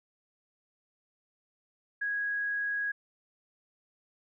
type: tone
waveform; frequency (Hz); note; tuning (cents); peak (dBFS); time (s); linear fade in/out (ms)
sine; 1655; G#6; -6; -29; 2.01-2.92; 10
effects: none